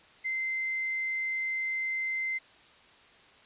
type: tone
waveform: sine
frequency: 2076 Hz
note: C7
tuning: 14 cents flat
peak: -29 dBFS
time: 0.24-2.39 s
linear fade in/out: 20 ms
effects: white hiss -57 dBFS RMS until 3.45 s + resampled to 8000 Hz